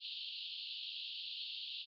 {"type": "band-pass noise", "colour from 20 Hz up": "pink", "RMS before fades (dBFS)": -45, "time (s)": [0, 1.86], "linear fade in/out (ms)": 50, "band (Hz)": [2800, 4500], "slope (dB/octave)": 96, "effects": ["MP3 64 kbps"]}